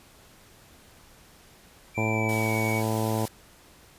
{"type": "tone with pitch glide", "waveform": "triangle", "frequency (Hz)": [2349, 2247], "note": ["D7", "C#7"], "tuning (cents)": [0, 23], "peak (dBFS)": -28, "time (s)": [1.94, 2.83], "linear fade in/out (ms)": 50, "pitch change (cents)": -77, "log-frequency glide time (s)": [2.07, 2.54]}
{"type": "harmonic tone", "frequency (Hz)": 110, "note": "A2", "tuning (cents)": 0, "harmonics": [1, 2, 3, 4, 5, 6, 7, 8, 9], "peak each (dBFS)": [-28, -31, -33, -34, -35, -36, -36, -37, -38], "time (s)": [1.97, 3.26], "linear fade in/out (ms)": 10}
{"type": "noise", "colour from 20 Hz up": "white", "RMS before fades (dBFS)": -39, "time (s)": [2.29, 3.28], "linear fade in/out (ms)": 0}
{"effects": ["pink hiss -54 dBFS RMS until 3.98 s", "resampled to 32000 Hz"]}